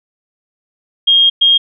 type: tone bursts at uneven times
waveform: sine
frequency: 3238 Hz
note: G#7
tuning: 45 cents flat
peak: -6 dBFS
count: 2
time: 1.07-1.3 / 1.41-1.58 s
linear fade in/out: 10 ms
effects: none